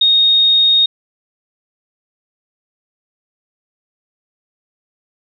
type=tone; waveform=sine; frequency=3719 Hz; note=A#7; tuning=5 cents flat; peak=-8 dBFS; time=0.01-0.86 s; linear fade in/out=5 ms; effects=none